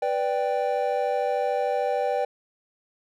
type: chord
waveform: triangle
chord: G major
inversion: first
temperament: equal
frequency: 493.9 / 587.3 / 784 Hz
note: B4 / D5 / G5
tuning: 0 / 0 / 0 cents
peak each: -25 dBFS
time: 0.02-2.25 s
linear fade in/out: 5 ms
effects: none